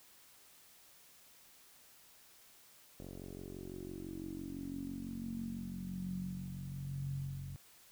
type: tone with low-pass filter sweep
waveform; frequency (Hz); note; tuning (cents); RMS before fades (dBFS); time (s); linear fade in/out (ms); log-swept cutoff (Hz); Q
10% pulse; 46; F#1; -9; -43; 3-7.56; 0; 470 to 120; 8.6
effects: white hiss -62 dBFS RMS until 7.91 s